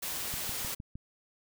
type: noise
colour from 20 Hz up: white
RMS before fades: -36 dBFS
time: 0.02-0.75 s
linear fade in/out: 10 ms
type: click train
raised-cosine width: 5 ms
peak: -29 dBFS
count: 5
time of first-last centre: 0.34-0.955 s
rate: 6.5 Hz
effects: none